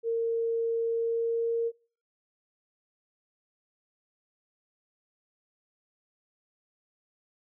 sine tone with pitch glide, 459.3 to 462.5 Hz, A#4 to A#4, -26 to -14 cents, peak -25 dBFS, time 0.03-1.72 s, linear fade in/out 50 ms, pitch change +12 cents, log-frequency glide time 0.86-1.55 s, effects noise-tail reverb RT60 0.4 s tail -22 dB re dry

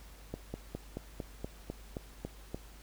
slowing click train, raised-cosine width 2 ms, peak -24 dBFS, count 10, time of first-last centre 0.34-2.545 s, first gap 200 ms, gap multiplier 1.05, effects added 50 Hz sine -51 dBFS peak until 2.82 s + pink hiss -57 dBFS RMS until 2.82 s

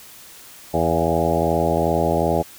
harmonic tone with a mistuned harmonic, 82.6 Hz, E2, 4 cents sharp, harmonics 1 / 2 / 3 / 4 / 5 / 6 / 7 / 8 / 9 / 10, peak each -27 / -25 / -28 / -26 / -25 / -26 / -24 / -25 / -28 / -26 dBFS, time 0.73-2.43 s, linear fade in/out 20 ms, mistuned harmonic 8, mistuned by +30 cents, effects white hiss -43 dBFS RMS until 2.58 s

